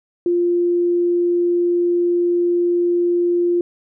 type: tone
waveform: sine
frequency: 349 Hz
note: F4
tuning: 1 cent flat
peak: -14 dBFS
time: 0.26-3.61 s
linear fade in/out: 2 ms
effects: none